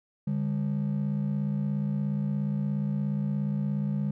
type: ring-modulated tone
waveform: triangle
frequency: 173.3 Hz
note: F3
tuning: 13 cents flat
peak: -20 dBFS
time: 0.27-4.11 s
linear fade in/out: 5 ms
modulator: 28.5 Hz
effects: tanh soft clip ceiling -19 dBFS